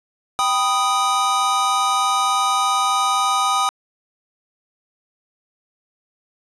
square chord, G augmented, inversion none, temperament equal, 784 / 987.8 / 1244.5 Hz, G5 / B5 / D#6, 0 / 0 / 0 cents, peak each -23 / -25 / -19 dBFS, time 0.39-3.69 s, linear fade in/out 0 ms, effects resampled to 24000 Hz + 7-bit

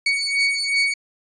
30% pulse beating tone pair, 2236 / 2238.7 Hz, C#7 / C#7, +14 / +17 cents, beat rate 2.7 Hz, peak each -19 dBFS, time 0.06-0.94 s, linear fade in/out 5 ms, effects resampled to 22050 Hz

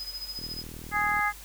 sine tone with tremolo, 5030 Hz, D#8, 18 cents sharp, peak -32 dBFS, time 0-0.63 s, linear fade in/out 0 ms, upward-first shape sine, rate 14 Hz, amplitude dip 75%
click train, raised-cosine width 3 ms, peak -30 dBFS, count 33, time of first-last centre 0.39-1.192 s, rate 39.9 Hz
harmonic tone, 415.3 Hz, G#4, in tune, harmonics 2 / 3 / 4 / 5, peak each -29 / -29 / -29 / -29 dBFS, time 0.91-1.33 s, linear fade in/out 50 ms
effects added 50 Hz sine -47 dBFS peak until 1.44 s + white hiss -47 dBFS RMS until 1.44 s

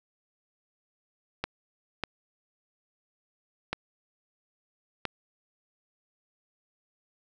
clicks, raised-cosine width 0.3 ms, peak -13 dBFS, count 4, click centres 1.44 / 2.037 / 3.73 / 5.053 s, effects none

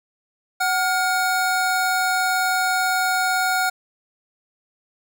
square tone pair together, 747 / 1423.2 Hz, F#5 / F6, +16 / +32 cents, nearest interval major seventh, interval 1116 cents, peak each -22 / -22 dBFS, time 0.6-3.7 s, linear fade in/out 10 ms, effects none

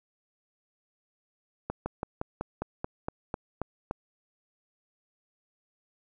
slowing click train, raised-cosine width 1 ms, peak -17 dBFS, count 11, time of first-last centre 1.7-3.911 s, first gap 160 ms, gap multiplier 1.07, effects none

